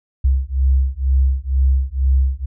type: beating tone pair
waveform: sine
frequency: 65.41 / 67.51 Hz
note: C2 / C#2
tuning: 0 / -45 cents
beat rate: 2.1 Hz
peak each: -16 dBFS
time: 0.24-2.46 s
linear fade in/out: 10 ms
effects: none